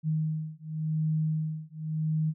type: beating tone pair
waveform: sine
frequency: 156 / 156.9 Hz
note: D#3 / D#3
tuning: +5 / +15 cents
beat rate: 0.9 Hz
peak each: -30 dBFS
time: 0.03-2.34 s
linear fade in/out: 50 ms
effects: none